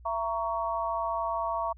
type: chord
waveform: sine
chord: A# diminished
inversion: second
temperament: just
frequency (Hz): 671.3 / 932.3 / 1118.8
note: E5 / A#5 / C#6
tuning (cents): +31 / 0 / +16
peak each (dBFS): -32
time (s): 0.05-1.73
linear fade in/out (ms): 10
effects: added 60 Hz sine -48 dBFS peak until 1.77 s